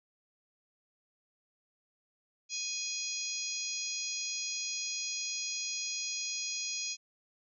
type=harmonic tone; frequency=829 Hz; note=G#5; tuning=3 cents flat; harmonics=3 / 4 / 5 / 6 / 7 / 8; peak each=-42 / -45 / -43 / -41 / -43 / -38 dBFS; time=2.49-6.97 s; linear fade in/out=50 ms; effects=none